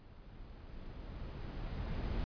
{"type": "noise with level ramp", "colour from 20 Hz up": "brown", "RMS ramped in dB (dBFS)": [-55, -36], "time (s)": [0, 2.24], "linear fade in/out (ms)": 0, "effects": ["resampled to 11025 Hz"]}